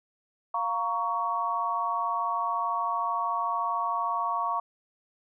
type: chord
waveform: sine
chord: Bb minor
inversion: second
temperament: just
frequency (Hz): 699.2 / 932.3 / 1118.8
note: F5 / Bb5 / Db6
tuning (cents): +2 / 0 / +16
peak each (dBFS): -33 / -31 / -28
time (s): 0.54-4.6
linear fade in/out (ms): 5
effects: none